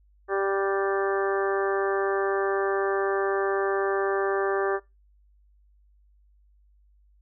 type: harmonic tone with a mistuned harmonic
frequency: 196 Hz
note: G3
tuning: in tune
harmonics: 2 / 3 / 4 / 5 / 6 / 7 / 8 / 9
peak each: -25 / -32 / -32 / -41 / -32 / -42 / -35 / -37 dBFS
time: 0.28-4.8 s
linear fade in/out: 50 ms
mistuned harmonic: 7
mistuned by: +40 cents
effects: noise-tail reverb RT60 0.2 s tail -19 dB re dry + added 50 Hz sine -57 dBFS peak until 7.21 s